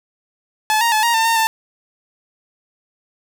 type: tone with pitch steps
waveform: sawtooth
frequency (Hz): 863 / 932 / 863 / 937 / 899 / 914 / 891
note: A5 / A#5 / A5 / A#5 / A5 / A#5 / A5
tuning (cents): -34 / -1 / -34 / +9 / +37 / -34 / +22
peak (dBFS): -10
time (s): 0.7-1.47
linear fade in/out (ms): 0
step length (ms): 110
effects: none